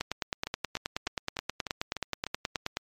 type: two click trains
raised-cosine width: 0.2 ms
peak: -12 / -17 dBFS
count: 27 / 7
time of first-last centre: 0.01-2.77 / 0.47-2.266 s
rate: 9.42 / 3.34 Hz
effects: MP3 96 kbps